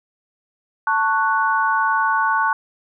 sine chord, F# minor, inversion first, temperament just, 888 / 1110 / 1480 Hz, A5 / C#6 / F#6, +16 / +2 / 0 cents, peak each -20 dBFS, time 0.87-2.53 s, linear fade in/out 2 ms, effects none

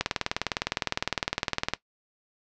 click train, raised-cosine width 0.2 ms, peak -7 dBFS, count 35, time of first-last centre 0.01-1.736 s, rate 19.7 Hz, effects noise-tail reverb RT60 0.1 s tail -18 dB re dry + low-pass 6000 Hz 12 dB/octave

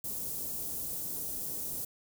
white band-stop noise, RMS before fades -37 dBFS, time 0.04-1.85 s, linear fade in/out 5 ms, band 440 to 9300 Hz, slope 12 dB/octave, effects none

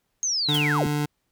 sine linear sweep, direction down, 6510 to 65.41 Hz, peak -22 dBFS, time 0.23-0.87 s, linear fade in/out 0 ms
25% pulse tone, 147.8 Hz, D3, 11 cents sharp, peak -19 dBFS, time 0.48-1.06 s, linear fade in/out 10 ms
white noise with exponential decay, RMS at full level -29 dBFS, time 0.54-0.68 s, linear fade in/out 5 ms, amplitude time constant 30 ms
effects pink hiss -74 dBFS RMS until 1.31 s

